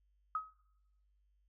sine tone with exponential decay, 1270 Hz, D#6, 35 cents sharp, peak -30 dBFS, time 0.35-0.54 s, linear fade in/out 2 ms, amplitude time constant 40 ms, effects noise-tail reverb RT60 0.9 s tail -22 dB re dry + added 50 Hz sine -70 dBFS peak until 1.48 s

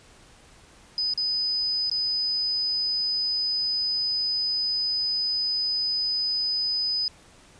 sine tone with dropouts, 5000 Hz, D#8, 8 cents sharp, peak -23 dBFS, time 0.98-7.08 s, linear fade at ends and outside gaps 1 ms, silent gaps 1.137-1.176 / 1.898-1.914 s, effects pink hiss -53 dBFS RMS until 7.59 s + resampled to 22050 Hz

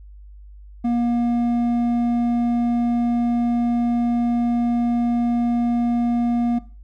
sine tone with hard clipping, 238 Hz, A#3, 36 cents sharp, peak -19 dBFS, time 0.84-6.59 s, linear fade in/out 10 ms, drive 6 dB, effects noise-tail reverb RT60 0.4 s tail -18 dB re dry + added 50 Hz sine -39 dBFS peak until 6.83 s

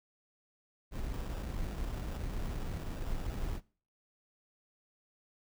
brown noise with sample-and-hold, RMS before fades -37 dBFS, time 0.91-3.61 s, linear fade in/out 50 ms, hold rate 2100 Hz, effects noise-tail reverb RT60 0.4 s tail -21 dB re dry

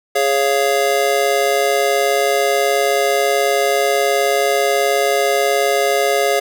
square chord, Db major, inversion second, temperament just, 415.8 / 554.4 / 693 Hz, Ab4 / Db5 / F5, +2 / 0 / -14 cents, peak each -19 dBFS, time 0.15-6.4 s, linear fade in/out 10 ms, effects none

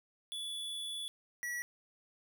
square tone pair in turn, 3436 / 1934.5 Hz, A7 / B6, -42 / -36 cents, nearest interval minor seventh, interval 994 cents, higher first, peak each -39 / -37 dBFS, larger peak second, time 0.32-1.08 / 1.43-1.62 s, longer first, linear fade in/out 0 ms, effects none

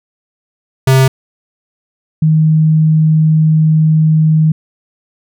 square / sine tone pair in turn, 132.4 / 156.94 Hz, C3 / D#3, +21 / +15 cents, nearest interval minor third, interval 294 cents, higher second, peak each -6 dBFS, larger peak neither, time 0.87-1.08 / 2.22-4.52 s, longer second, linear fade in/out 5 ms, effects none

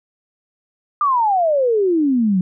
sine exponential sweep, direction down, 1216 to 177.1 Hz, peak -13 dBFS, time 1.01-2.41 s, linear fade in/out 2 ms, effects none

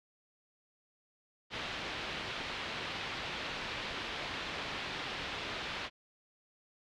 white low-pass noise, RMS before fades -40 dBFS, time 1.5-5.9 s, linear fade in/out 50 ms, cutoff 3700 Hz, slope 24 dB/octave, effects none

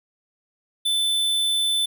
square tone, 3520 Hz, A7, in tune, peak -20 dBFS, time 0.85-1.86 s, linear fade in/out 10 ms, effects none

